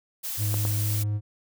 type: noise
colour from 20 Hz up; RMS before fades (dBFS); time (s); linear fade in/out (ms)
blue; -32; 0.23-1.04; 20
type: tone with pitch glide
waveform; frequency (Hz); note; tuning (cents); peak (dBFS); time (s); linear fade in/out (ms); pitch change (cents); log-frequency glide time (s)
triangle; 103.83 to 104.55; G#2 to G#2; 0 to +12; -22; 0.37-1.21; 50; +12; 0.55-1.03
type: clicks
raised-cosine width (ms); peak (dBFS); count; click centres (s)
1; -19; 2; 0.542 / 0.652
effects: none